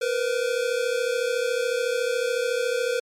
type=tone pair together; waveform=square; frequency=471.5 / 505.4 Hz; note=A#4 / B4; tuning=+20 / +40 cents; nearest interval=minor second; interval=120 cents; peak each=-26 dBFS; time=0.01-3 s; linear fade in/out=10 ms; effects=low-pass 10000 Hz 12 dB/octave + MP3 96 kbps

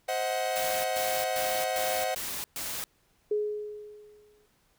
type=chord; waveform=45% pulse; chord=C diminished; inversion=none; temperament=equal with one note detuned; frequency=523.3 / 635.7 / 740 Hz; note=C5 / Eb5 / Gb5; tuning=0 / +37 / 0 cents; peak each=-33 / -33 / -31 dBFS; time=0.08-2.15 s; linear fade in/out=10 ms
type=noise bursts; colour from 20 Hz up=white; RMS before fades=-35 dBFS; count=6; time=0.56-2.84 s; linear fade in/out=0 ms; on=280 ms; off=120 ms
type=tone with exponential decay; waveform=sine; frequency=420 Hz; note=G#4; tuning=19 cents sharp; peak=-23 dBFS; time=3.31-4.46 s; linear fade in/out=5 ms; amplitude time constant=250 ms
effects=pink hiss -68 dBFS RMS until 4.78 s

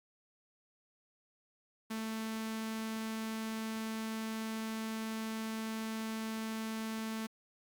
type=tone with notch filter; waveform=sawtooth; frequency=221.4 Hz; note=A3; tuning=11 cents sharp; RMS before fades=-39 dBFS; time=1.9-7.27 s; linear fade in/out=10 ms; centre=540 Hz; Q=1.3; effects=Opus 48 kbps

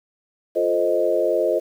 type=chord; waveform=sine; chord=F dominant seventh; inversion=none; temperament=equal; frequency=349.2 / 440 / 523.3 / 622.3 Hz; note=F4 / A4 / C5 / Eb5; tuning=0 / 0 / 0 / 0 cents; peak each=-24 / -24 / -22 / -21 dBFS; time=0.55-1.6 s; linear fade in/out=20 ms; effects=8-bit

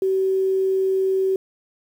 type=tone; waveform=sine; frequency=381.8 Hz; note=G4; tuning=46 cents flat; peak=-17 dBFS; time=0.02-1.36 s; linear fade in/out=2 ms; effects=8-bit

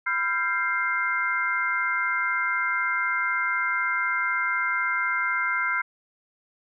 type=tone cluster; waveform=sine; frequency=998 / 1376 / 1580 / 2104 Hz; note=B5 / F6 / G6 / C7; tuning=+18 / -26 / +13 / +9 cents; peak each=-33 / -27 / -28 / -27 dBFS; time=0.06-5.82 s; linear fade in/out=10 ms; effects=none

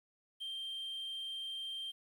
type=tone; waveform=triangle; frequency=3163 Hz; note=G7; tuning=15 cents sharp; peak=-37 dBFS; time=0.4-1.92 s; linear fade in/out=20 ms; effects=tanh soft clip ceiling -34 dBFS + 11-bit

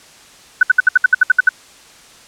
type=tone bursts; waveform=sine; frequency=1500 Hz; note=F#6; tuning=23 cents sharp; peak=-4 dBFS; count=11; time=0.61-1.491 s; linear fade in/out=5 ms; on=21 ms; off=65 ms; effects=white hiss -43 dBFS RMS until 2.27 s + low-pass 8000 Hz 12 dB/octave

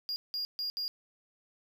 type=tone bursts at uneven times; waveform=triangle; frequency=4832 Hz; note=D8; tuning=48 cents sharp; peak=-31 dBFS; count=4; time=0.09-0.16 / 0.34-0.45 / 0.59-0.7 / 0.77-0.88 s; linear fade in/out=0 ms; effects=none

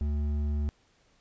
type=tone with hard clipping; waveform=triangle; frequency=73.42 Hz; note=D2; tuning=in tune; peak=-28 dBFS; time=0.01-0.69 s; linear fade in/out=0 ms; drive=11 dB; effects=pink hiss -66 dBFS RMS until 1.2 s + resampled to 16000 Hz

